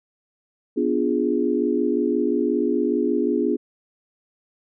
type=chord; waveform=sine; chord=B diminished seventh; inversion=none; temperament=equal with one note detuned; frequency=246.9 / 292.3 / 349.2 / 415.3 Hz; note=B3 / D4 / F4 / Ab4; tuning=0 / -8 / 0 / 0 cents; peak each=-24 dBFS; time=0.76-3.57 s; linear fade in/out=20 ms; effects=none